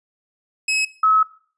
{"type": "tone pair in turn", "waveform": ["sawtooth", "sine"], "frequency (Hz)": [2564, 1287.6], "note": ["E7", "E6"], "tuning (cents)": [-49, -41], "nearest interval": "octave", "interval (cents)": 1192, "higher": "first", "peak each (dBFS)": [-15, -12], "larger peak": "second", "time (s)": [[0.68, 0.85], [1.03, 1.23]], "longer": "second", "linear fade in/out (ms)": 5, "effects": ["noise-tail reverb RT60 0.5 s tail -19 dB re dry", "resampled to 24000 Hz"]}